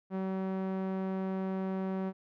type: tone with low-pass filter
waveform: sawtooth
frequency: 190 Hz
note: F#3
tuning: 46 cents sharp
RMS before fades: -34 dBFS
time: 0.1-2.13 s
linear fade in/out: 50 ms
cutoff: 1200 Hz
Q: 0.57
effects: none